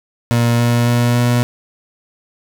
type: tone with pitch steps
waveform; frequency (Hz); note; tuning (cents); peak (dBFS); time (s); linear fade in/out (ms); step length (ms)
30% pulse; 118.3 / 119.26 / 120.23 / 121.21; A#2 / A#2 / B2 / B2; +26 / +40 / -46 / -32; -9; 0.31-1.43; 0; 280
effects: 7-bit